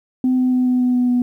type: tone with pitch steps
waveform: sine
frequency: 255.6 / 254 / 252.4 / 250.8 / 249.2 / 247.6 / 246 Hz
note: C4 / B3 / B3 / B3 / B3 / B3 / B3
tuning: -40 / +49 / +38 / +27 / +16 / +5 / -7 cents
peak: -12 dBFS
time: 0.24-1.22 s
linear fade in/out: 2 ms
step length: 140 ms
effects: tanh soft clip ceiling -10 dBFS + 9-bit